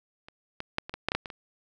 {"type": "clicks", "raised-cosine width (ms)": 0.3, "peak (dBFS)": [-29, -18, -10, -22, -18, -9, -11, -9, -20, -24], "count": 10, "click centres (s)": [0.285, 0.604, 0.784, 0.895, 0.94, 1.086, 1.119, 1.15, 1.258, 1.302], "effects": []}